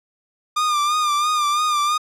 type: tone with vibrato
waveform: 45% pulse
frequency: 1204 Hz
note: D6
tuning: 43 cents sharp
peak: -17 dBFS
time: 0.56-1.98 s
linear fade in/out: 10 ms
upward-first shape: sine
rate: 3 Hz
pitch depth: 49 cents each way
effects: low-pass 9000 Hz 12 dB/octave